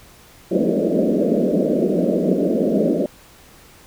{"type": "band-pass noise", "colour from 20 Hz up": "pink", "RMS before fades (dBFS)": -18, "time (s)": [0.51, 3.06], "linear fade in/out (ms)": 2, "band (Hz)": [170, 630], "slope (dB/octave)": 96, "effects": ["pink hiss -47 dBFS RMS until 3.86 s"]}